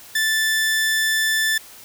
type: tone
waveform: sawtooth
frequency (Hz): 1760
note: A6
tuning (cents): 0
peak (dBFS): -14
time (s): 0.15-1.58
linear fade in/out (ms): 5
effects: white hiss -43 dBFS RMS until 1.84 s